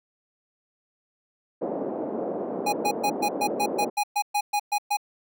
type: band-pass noise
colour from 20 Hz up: white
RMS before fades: -30 dBFS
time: 1.61-3.9 s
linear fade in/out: 10 ms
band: 220 to 620 Hz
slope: 24 dB/octave
type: tone bursts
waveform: square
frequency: 825 Hz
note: G#5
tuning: 12 cents flat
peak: -22 dBFS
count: 13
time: 2.66-4.971 s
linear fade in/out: 10 ms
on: 67 ms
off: 120 ms
effects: none